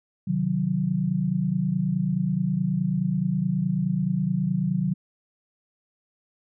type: chord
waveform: sine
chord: C diminished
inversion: none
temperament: equal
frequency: 130.81 / 155.56 / 185 Hz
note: C3 / Eb3 / Gb3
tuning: 0 / 0 / 0 cents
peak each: -30 / -26 / -24 dBFS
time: 0.27-4.94 s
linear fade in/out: 10 ms
effects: none